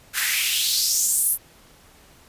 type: noise with high-pass filter sweep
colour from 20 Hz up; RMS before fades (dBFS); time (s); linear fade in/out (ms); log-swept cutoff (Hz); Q
white; -21; 0.13-1.38; 50; 1500 to 12000; 3.4
effects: pink hiss -52 dBFS RMS until 2.28 s + resampled to 32000 Hz